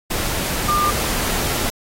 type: tone in noise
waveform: sine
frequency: 1200 Hz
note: D6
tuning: 37 cents sharp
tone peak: -16 dBFS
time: 0.68-0.91 s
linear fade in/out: 10 ms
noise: pink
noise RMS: -22 dBFS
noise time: 0.1-1.7 s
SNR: +3 dB
effects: AAC 48 kbps